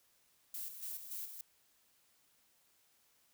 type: noise with tremolo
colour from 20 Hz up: violet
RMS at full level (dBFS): -43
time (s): 0.54-1.41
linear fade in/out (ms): 2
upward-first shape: square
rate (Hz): 3.5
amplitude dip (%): 55
effects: white hiss -72 dBFS RMS until 3.33 s